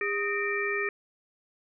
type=tone cluster; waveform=sine; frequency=405.1 / 1249 / 1833 / 2347 Hz; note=G#4 / D#6 / A#6 / D7; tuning=-43 / +6 / -30 / -2 cents; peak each=-31 / -36 / -31 / -32 dBFS; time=0.01-0.89 s; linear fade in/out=2 ms; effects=none